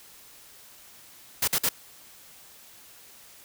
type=noise bursts; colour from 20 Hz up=white; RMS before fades=-24 dBFS; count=3; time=1.42-1.691 s; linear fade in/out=5 ms; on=57 ms; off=50 ms; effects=white hiss -51 dBFS RMS until 3.44 s